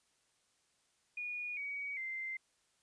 sine tone with pitch steps, 2449 / 2259 / 2083 Hz, D#7 / C#7 / C7, -28 / +32 / -8 cents, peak -38 dBFS, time 1.17-2.37 s, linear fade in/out 5 ms, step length 400 ms, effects white hiss -75 dBFS RMS until 2.82 s + resampled to 22050 Hz

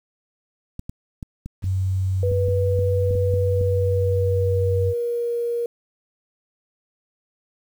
clicks, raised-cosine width 5 ms, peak -19 dBFS, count 12, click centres 0.794 / 0.895 / 1.228 / 1.46 / 1.642 / 2.316 / 2.485 / 2.79 / 3.109 / 3.153 / 3.339 / 3.612 s
sine tone, 94.4 Hz, F#2, 35 cents sharp, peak -19 dBFS, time 1.62-4.94 s, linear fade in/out 50 ms
sine tone with pitch glide, 490.4 to 472.9 Hz, B4 to A#4, -12 to +25 cents, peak -21 dBFS, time 2.23-5.66 s, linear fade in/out 2 ms, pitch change -63 cents, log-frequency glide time 3.34-5.36 s
effects 8-bit

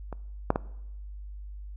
clicks, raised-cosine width 1 ms, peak -23 / -7 / -12 dBFS, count 3, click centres 0.127 / 0.504 / 0.559 s, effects noise-tail reverb RT60 0.9 s tail -21 dB re dry + added 50 Hz sine -38 dBFS peak until 1.76 s

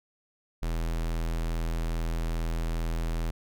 square tone, 41.2 Hz, E1, in tune, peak -28 dBFS, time 0.62-3.31 s, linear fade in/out 10 ms, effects none

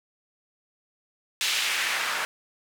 white noise with band-pass filter sweep, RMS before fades -27 dBFS, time 1.41-2.25 s, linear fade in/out 0 ms, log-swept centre 3200 to 1300 Hz, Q 1.3, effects none

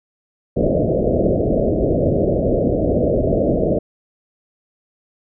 white low-pass noise, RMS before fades -17 dBFS, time 0.56-3.79 s, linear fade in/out 10 ms, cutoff 650 Hz, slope 96 dB/octave, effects none

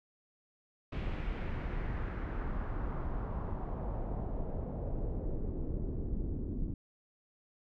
brown noise with low-pass filter sweep, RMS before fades -36 dBFS, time 0.92-6.74 s, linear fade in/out 5 ms, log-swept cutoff 2800 to 280 Hz, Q 1.7, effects none

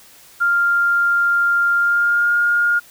sine tone with pitch glide, 1396.9 to 1418.9 Hz, F6 to F6, 0 to +27 cents, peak -13 dBFS, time 0.4-2.8 s, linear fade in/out 20 ms, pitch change +27 cents, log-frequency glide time 1.76-2.33 s, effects white hiss -46 dBFS RMS until 2.9 s

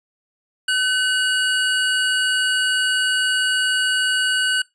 square tone pair together, 1517.7 / 2900 Hz, F#6 / F#7, +44 / -35 cents, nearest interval major seventh, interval 1121 cents, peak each -20 / -22 dBFS, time 0.68-4.62 s, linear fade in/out 5 ms, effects noise-tail reverb RT60 0.2 s tail -23 dB re dry + resampled to 24000 Hz

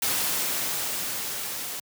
white noise with level ramp, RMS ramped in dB -25 to -34 dBFS, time 0.02-1.8 s, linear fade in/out 5 ms, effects high-pass 100 Hz 12 dB/octave

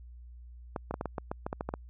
clicks, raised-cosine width 1 ms, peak -19 dBFS, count 12, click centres 0.762 / 0.91 / 0.941 / 1.011 / 1.057 / 1.182 / 1.315 / 1.465 / 1.529 / 1.609 / 1.69 / 1.739 s, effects added 60 Hz sine -46 dBFS peak until 1.89 s

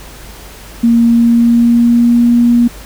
sine tone with pitch glide, 233.1 to 238.3 Hz, A#3 to A#3, 0 to +38 cents, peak -5 dBFS, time 0.83-2.68 s, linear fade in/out 10 ms, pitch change +38 cents, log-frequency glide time 1.03-2.32 s, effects added 50 Hz sine -34 dBFS peak until 2.85 s + pink hiss -34 dBFS RMS until 2.85 s

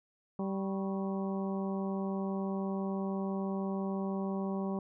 harmonic tone with a mistuned harmonic, 194 Hz, G3, 18 cents flat, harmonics 1 / 2 / 3 / 4 / 5 / 6, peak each -33 / -39 / -43 / -45 / -47 / -49 dBFS, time 0.39-4.79 s, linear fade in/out 2 ms, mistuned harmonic 6, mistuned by -92 cents, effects none

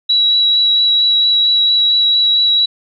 sine tone with vibrato, 3900 Hz, B7, 23 cents flat, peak -9 dBFS, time 0.09-2.66 s, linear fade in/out 10 ms, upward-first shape triangle, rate 4.4 Hz, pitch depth 13 cents each way, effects none

